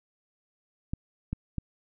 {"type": "clicks", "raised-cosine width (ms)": 5, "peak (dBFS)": -18, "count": 3, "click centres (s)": [0.935, 1.33, 1.583], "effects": []}